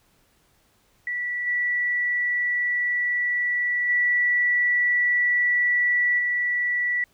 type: tone with level steps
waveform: sine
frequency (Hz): 1954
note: B6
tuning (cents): -19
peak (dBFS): -25 / -21 / -18 / -21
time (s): 1.07-7.04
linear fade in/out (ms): 2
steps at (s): 1.46 / 3.88 / 6.18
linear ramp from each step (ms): 20
effects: pink hiss -63 dBFS RMS until 7.13 s